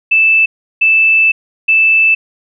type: tone bursts at uneven times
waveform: sine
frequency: 2637 Hz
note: E7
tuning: in tune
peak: -6 dBFS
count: 3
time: 0.11-0.46 / 0.81-1.32 / 1.68-2.15 s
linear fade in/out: 10 ms
effects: none